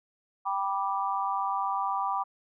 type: chord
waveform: sine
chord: G major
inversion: none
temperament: just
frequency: 784 / 980 / 1176 Hz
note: G5 / B5 / D6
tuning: 0 / -14 / +2 cents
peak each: -31 dBFS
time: 0.45-2.24 s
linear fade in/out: 20 ms
effects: none